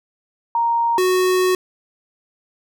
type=tone pair in turn; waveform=sine / square; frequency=932.3 / 368.8 Hz; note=A#5 / F#4; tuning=0 / -6 cents; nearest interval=octave + major third; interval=1606 cents; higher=first; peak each=-15 dBFS; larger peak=neither; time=0.55-0.98 / 0.98-1.55 s; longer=second; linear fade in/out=2 ms; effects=none